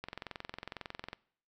click train, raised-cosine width 0.3 ms, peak -24 dBFS, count 25, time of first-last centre 0.04-1.131 s, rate 22 Hz, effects noise-tail reverb RT60 0.6 s tail -23 dB re dry

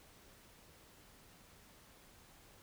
silence, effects pink hiss -62 dBFS RMS until 2.62 s

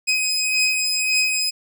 20% pulse beating tone pair, 2518 / 2519.8 Hz, D#7 / D#7, +20 / +21 cents, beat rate 1.8 Hz, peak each -15 / -19 dBFS, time 0.07-1.51 s, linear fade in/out 20 ms, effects none

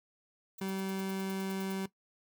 violet noise bursts, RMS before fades -47 dBFS, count 12, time 0.58-1.723 s, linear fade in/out 5 ms, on 21 ms, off 81 ms
30% pulse tone, 192.1 Hz, G3, 35 cents flat, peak -31 dBFS, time 0.61-1.86 s, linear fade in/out 5 ms
effects noise-tail reverb RT60 0.1 s tail -17 dB re dry

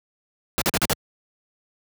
pink noise bursts, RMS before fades -20 dBFS, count 5, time 0.58-0.932 s, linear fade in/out 0 ms, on 36 ms, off 43 ms, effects high-pass 80 Hz 12 dB/octave

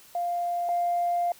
sine tone pair in turn, 698.5 / 698.5 Hz, F5 / F5, 0 / 0 cents, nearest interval unison, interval 0 cents, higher neither, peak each -25 / -22 dBFS, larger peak second, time 0.15-0.69 / 0.69-1.32 s, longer second, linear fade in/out 2 ms, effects tanh soft clip ceiling -18 dBFS + white hiss -53 dBFS RMS until 1.39 s

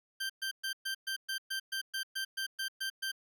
20% pulse tone bursts, 1568 Hz, G6, in tune, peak -29 dBFS, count 14, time 0.2-3.118 s, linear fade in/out 10 ms, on 97 ms, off 120 ms, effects none

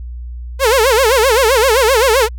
sawtooth tone with vibrato, 486 Hz, B4, 28 cents flat, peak -5 dBFS, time 0.59-2.29 s, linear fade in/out 50 ms, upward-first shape sine, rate 7.7 Hz, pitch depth 220 cents each way, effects added 60 Hz sine -24 dBFS peak until 2.38 s

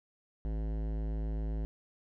sine tone with hard clipping, 53.8 Hz, A1, 38 cents flat, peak -34 dBFS, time 0.45-1.65 s, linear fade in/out 0 ms, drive 17 dB, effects none

